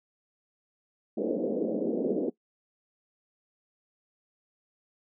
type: band-pass noise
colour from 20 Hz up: white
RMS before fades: -29 dBFS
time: 1.17-2.3 s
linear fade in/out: 10 ms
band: 200 to 530 Hz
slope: 48 dB/octave
effects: noise-tail reverb RT60 0.1 s tail -19 dB re dry